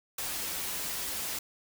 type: noise with comb filter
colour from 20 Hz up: white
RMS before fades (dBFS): -35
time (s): 0.18-1.39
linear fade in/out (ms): 5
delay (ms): 8.5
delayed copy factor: -0.5
effects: none